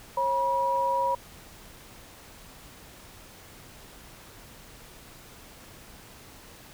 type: tone pair together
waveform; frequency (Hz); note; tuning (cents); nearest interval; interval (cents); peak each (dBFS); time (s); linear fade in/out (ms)
sine; 542 / 965.7; C#5 / B5; -39 / -39; minor seventh; 1000; -29 / -24; 0.17-1.15; 5
effects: pink hiss -49 dBFS RMS until 6.73 s

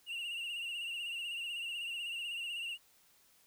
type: tone with vibrato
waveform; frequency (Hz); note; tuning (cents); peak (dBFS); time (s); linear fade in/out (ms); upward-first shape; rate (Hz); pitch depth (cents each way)
triangle; 2794; F7; 0; -36; 0.06-2.78; 50; sine; 16; 61
effects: white hiss -67 dBFS RMS until 3.46 s

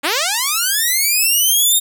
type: linear sweep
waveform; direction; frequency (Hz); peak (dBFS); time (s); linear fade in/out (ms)
5% pulse; up; 261.6 to 3729; -4; 0.03-1.8; 20
effects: none

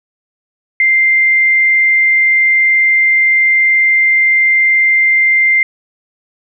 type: tone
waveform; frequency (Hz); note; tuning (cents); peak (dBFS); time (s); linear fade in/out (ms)
sine; 2093; C7; 0; -7; 0.8-5.63; 2
effects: none

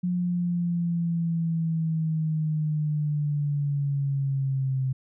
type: linear sweep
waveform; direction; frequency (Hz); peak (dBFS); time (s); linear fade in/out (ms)
sine; down; 179.3 to 130.81; -23; 0.03-4.93; 10
effects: none

